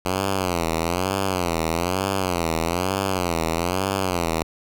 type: tone with vibrato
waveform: 5% pulse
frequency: 88.9 Hz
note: F2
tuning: 31 cents sharp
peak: -10 dBFS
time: 0.05-4.43 s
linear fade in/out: 5 ms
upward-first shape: sine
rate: 1.1 Hz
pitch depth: 160 cents each way
effects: none